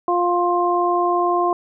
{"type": "harmonic tone", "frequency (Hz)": 351.6, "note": "F4", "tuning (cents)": 12, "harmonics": [1, 2, 3], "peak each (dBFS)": [-20, -20, -20], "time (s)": [0.08, 1.53], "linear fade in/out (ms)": 2, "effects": []}